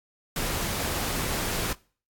pink noise, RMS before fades -29 dBFS, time 0.36-1.73 s, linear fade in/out 2 ms, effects noise-tail reverb RT60 0.4 s tail -22 dB re dry + AAC 64 kbps

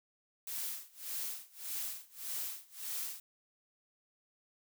blue noise with tremolo, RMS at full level -38 dBFS, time 0.47-3.2 s, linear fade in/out 2 ms, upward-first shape sine, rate 1.7 Hz, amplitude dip 95%, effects none

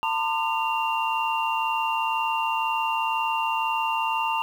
sine tone cluster, 899 / 1021 / 1206 / 2773 Hz, A5 / C6 / D6 / F7, +37 / -43 / +46 / -13 cents, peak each -25 / -30 / -32 / -29 dBFS, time 0.03-4.42 s, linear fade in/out 0 ms, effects 8-bit

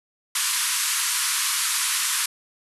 white band-pass noise, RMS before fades -24 dBFS, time 0.35-2.26 s, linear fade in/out 5 ms, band 960 to 12000 Hz, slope 96 dB/octave, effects none

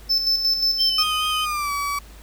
triangle tone with tremolo, 5274 Hz, E8, in tune, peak -15 dBFS, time 0.09-1.04 s, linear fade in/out 20 ms, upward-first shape square, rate 5.6 Hz, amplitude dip 50%
triangle tone with vibrato, 3094 Hz, G7, 23 cents flat, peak -22 dBFS, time 0.78-1.46 s, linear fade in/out 20 ms, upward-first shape sine, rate 4.6 Hz, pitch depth 34 cents each way
35% pulse tone with pitch glide, 1244.5 to 1141.2 Hz, D#6 to C#6, 0 to +50 cents, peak -21 dBFS, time 0.98-1.99 s, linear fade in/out 5 ms, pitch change -150 cents, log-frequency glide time 1.42-1.72 s
effects added 52 Hz sine -41 dBFS peak until 2.22 s + pink hiss -48 dBFS RMS until 2.22 s

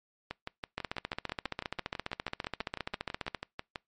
two click trains, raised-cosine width 0.3 ms, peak -17 / -20 dBFS, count 39 / 22, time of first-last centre 0.78-3.348 / 0.31-3.758 s, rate 14.8 / 6.09 Hz, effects noise-tail reverb RT60 0.2 s tail -25 dB re dry + MP3 48 kbps

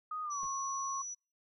sine tone with pitch glide, 1244.5 to 1089.7 Hz, D#6 to C#6, 0 to -30 cents, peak -36 dBFS, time 0.11-1.02 s, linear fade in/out 5 ms, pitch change -230 cents, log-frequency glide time 0.23-0.41 s
sine tone, 5900 Hz, F#8, 6 cents flat, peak -39 dBFS, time 0.3-1.15 s, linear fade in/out 20 ms
brown noise with exponential decay, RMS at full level -47 dBFS, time 0.43-0.53 s, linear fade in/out 2 ms, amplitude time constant 20 ms
effects noise-tail reverb RT60 0.3 s tail -26 dB re dry

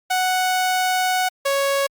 sawtooth tone pair in turn, 740 / 554.4 Hz, F#5 / C#5, 0 / 0 cents, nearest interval perfect fourth, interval 500 cents, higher first, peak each -14 dBFS, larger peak neither, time 0.1-1.29 / 1.45-1.87 s, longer first, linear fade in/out 10 ms, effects Opus 48 kbps

